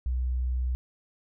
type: tone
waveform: sine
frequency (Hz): 62.6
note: B1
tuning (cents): +24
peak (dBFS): -25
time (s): 0.06-0.75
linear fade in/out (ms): 0
effects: none